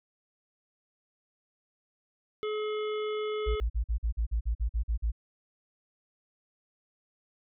harmonic tone, 426.4 Hz, G#4, 46 cents sharp, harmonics 1 / 3 / 5 / 7 / 8, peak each -30 / -40 / -44 / -47 / -48 dBFS, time 2.43-3.6 s, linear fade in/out 0 ms
sine tone bursts, 56.2 Hz, A1, 37 cents sharp, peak -25 dBFS, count 12, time 3.46-5.119 s, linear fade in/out 20 ms, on 97 ms, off 45 ms
effects none

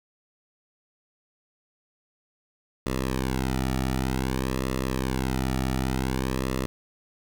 sawtooth tone with flanger, 65 Hz, C2, 11 cents flat, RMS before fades -27 dBFS, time 2.86-6.66 s, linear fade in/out 0 ms, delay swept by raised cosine 1.3 to 1.93 ms, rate 0.54 Hz, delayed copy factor -0.95, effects none

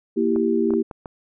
sine chord, E diminished, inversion second, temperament equal, 233.1 / 329.6 / 392 Hz, Bb3 / E4 / G4, 0 / 0 / 0 cents, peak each -22 / -22 / -21 dBFS, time 0.16-0.83 s, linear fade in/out 20 ms
clicks, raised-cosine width 1 ms, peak -20 dBFS, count 5, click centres 0.361 / 0.706 / 0.737 / 0.912 / 1.058 s
effects none

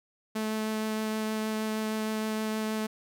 sawtooth tone with vibrato, 217.4 Hz, A3, 21 cents flat, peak -25 dBFS, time 0.35-2.87 s, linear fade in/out 10 ms, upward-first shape triangle, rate 6.4 Hz, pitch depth 9 cents each way, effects none

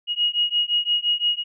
sine beating tone pair, 2883 / 2888.8 Hz, F#7 / F#7, -46 / -42 cents, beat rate 5.8 Hz, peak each -22 dBFS, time 0.07-1.44 s, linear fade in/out 50 ms, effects none

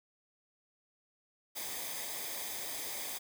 white noise with comb filter, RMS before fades -40 dBFS, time 1.55-3.19 s, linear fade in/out 20 ms, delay 0.71 ms, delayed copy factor -0.6, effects none

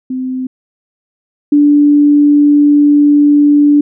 sine tone pair in turn, 257.7 / 291.7 Hz, C4 / D4, -26 / -12 cents, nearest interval major second, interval 214 cents, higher second, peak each -15 / -4 dBFS, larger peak second, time 0.1-0.47 / 1.52-3.81 s, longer second, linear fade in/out 5 ms, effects none

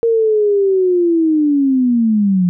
sine linear sweep, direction down, 465.5 to 173.8 Hz, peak -10 dBFS, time 0.03-2.49 s, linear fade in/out 0 ms, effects none

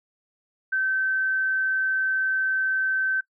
sine tone, 1542 Hz, G6, 29 cents flat, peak -21 dBFS, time 0.72-3.21 s, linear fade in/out 10 ms, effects noise-tail reverb RT60 0.1 s tail -21 dB re dry

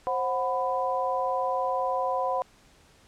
sine tone cluster, 528 / 738 / 998 Hz, C5 / F#5 / B5, +16 / -5 / +18 cents, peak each -29 dBFS, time 0.07-2.42 s, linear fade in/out 0 ms, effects pink hiss -58 dBFS RMS until 3.07 s + low-pass 9000 Hz 12 dB/octave

